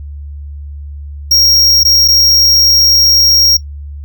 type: tone with dropouts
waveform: square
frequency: 5588 Hz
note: F8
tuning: in tune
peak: -6 dBFS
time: 1.31-3.57 s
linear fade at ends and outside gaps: 5 ms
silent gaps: 1.834-1.85 / 2.079-2.083 s
effects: noise-tail reverb RT60 0.1 s tail -18 dB re dry + added 72 Hz sine -23 dBFS peak until 4.04 s